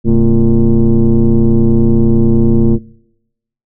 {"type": "tone with frequency modulation", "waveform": "sine", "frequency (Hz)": 104.6, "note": "G#2", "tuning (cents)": 13, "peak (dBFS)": -4, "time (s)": [0.04, 2.79], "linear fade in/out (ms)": 50, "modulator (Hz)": 120, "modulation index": 1.9, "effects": ["noise-tail reverb RT60 0.9 s tail -25 dB re dry", "tanh soft clip ceiling -2 dBFS"]}